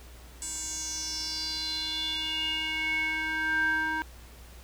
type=tone with band-pass filter sweep; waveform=square; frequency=315.3 Hz; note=D#4; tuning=23 cents sharp; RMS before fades=-31 dBFS; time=0.42-4.02 s; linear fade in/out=0 ms; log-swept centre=7900 to 1300 Hz; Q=6.3; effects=added 60 Hz sine -47 dBFS peak until 4.63 s + pink hiss -53 dBFS RMS until 4.63 s